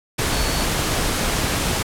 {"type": "tone in noise", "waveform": "sine", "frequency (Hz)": 4435, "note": "C#8", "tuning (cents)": 0, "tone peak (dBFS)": -31, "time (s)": [0.32, 0.65], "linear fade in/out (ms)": 10, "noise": "pink", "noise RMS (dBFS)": -21, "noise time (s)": [0.18, 1.83], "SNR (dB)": -13, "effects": ["low-pass 12000 Hz 12 dB/octave"]}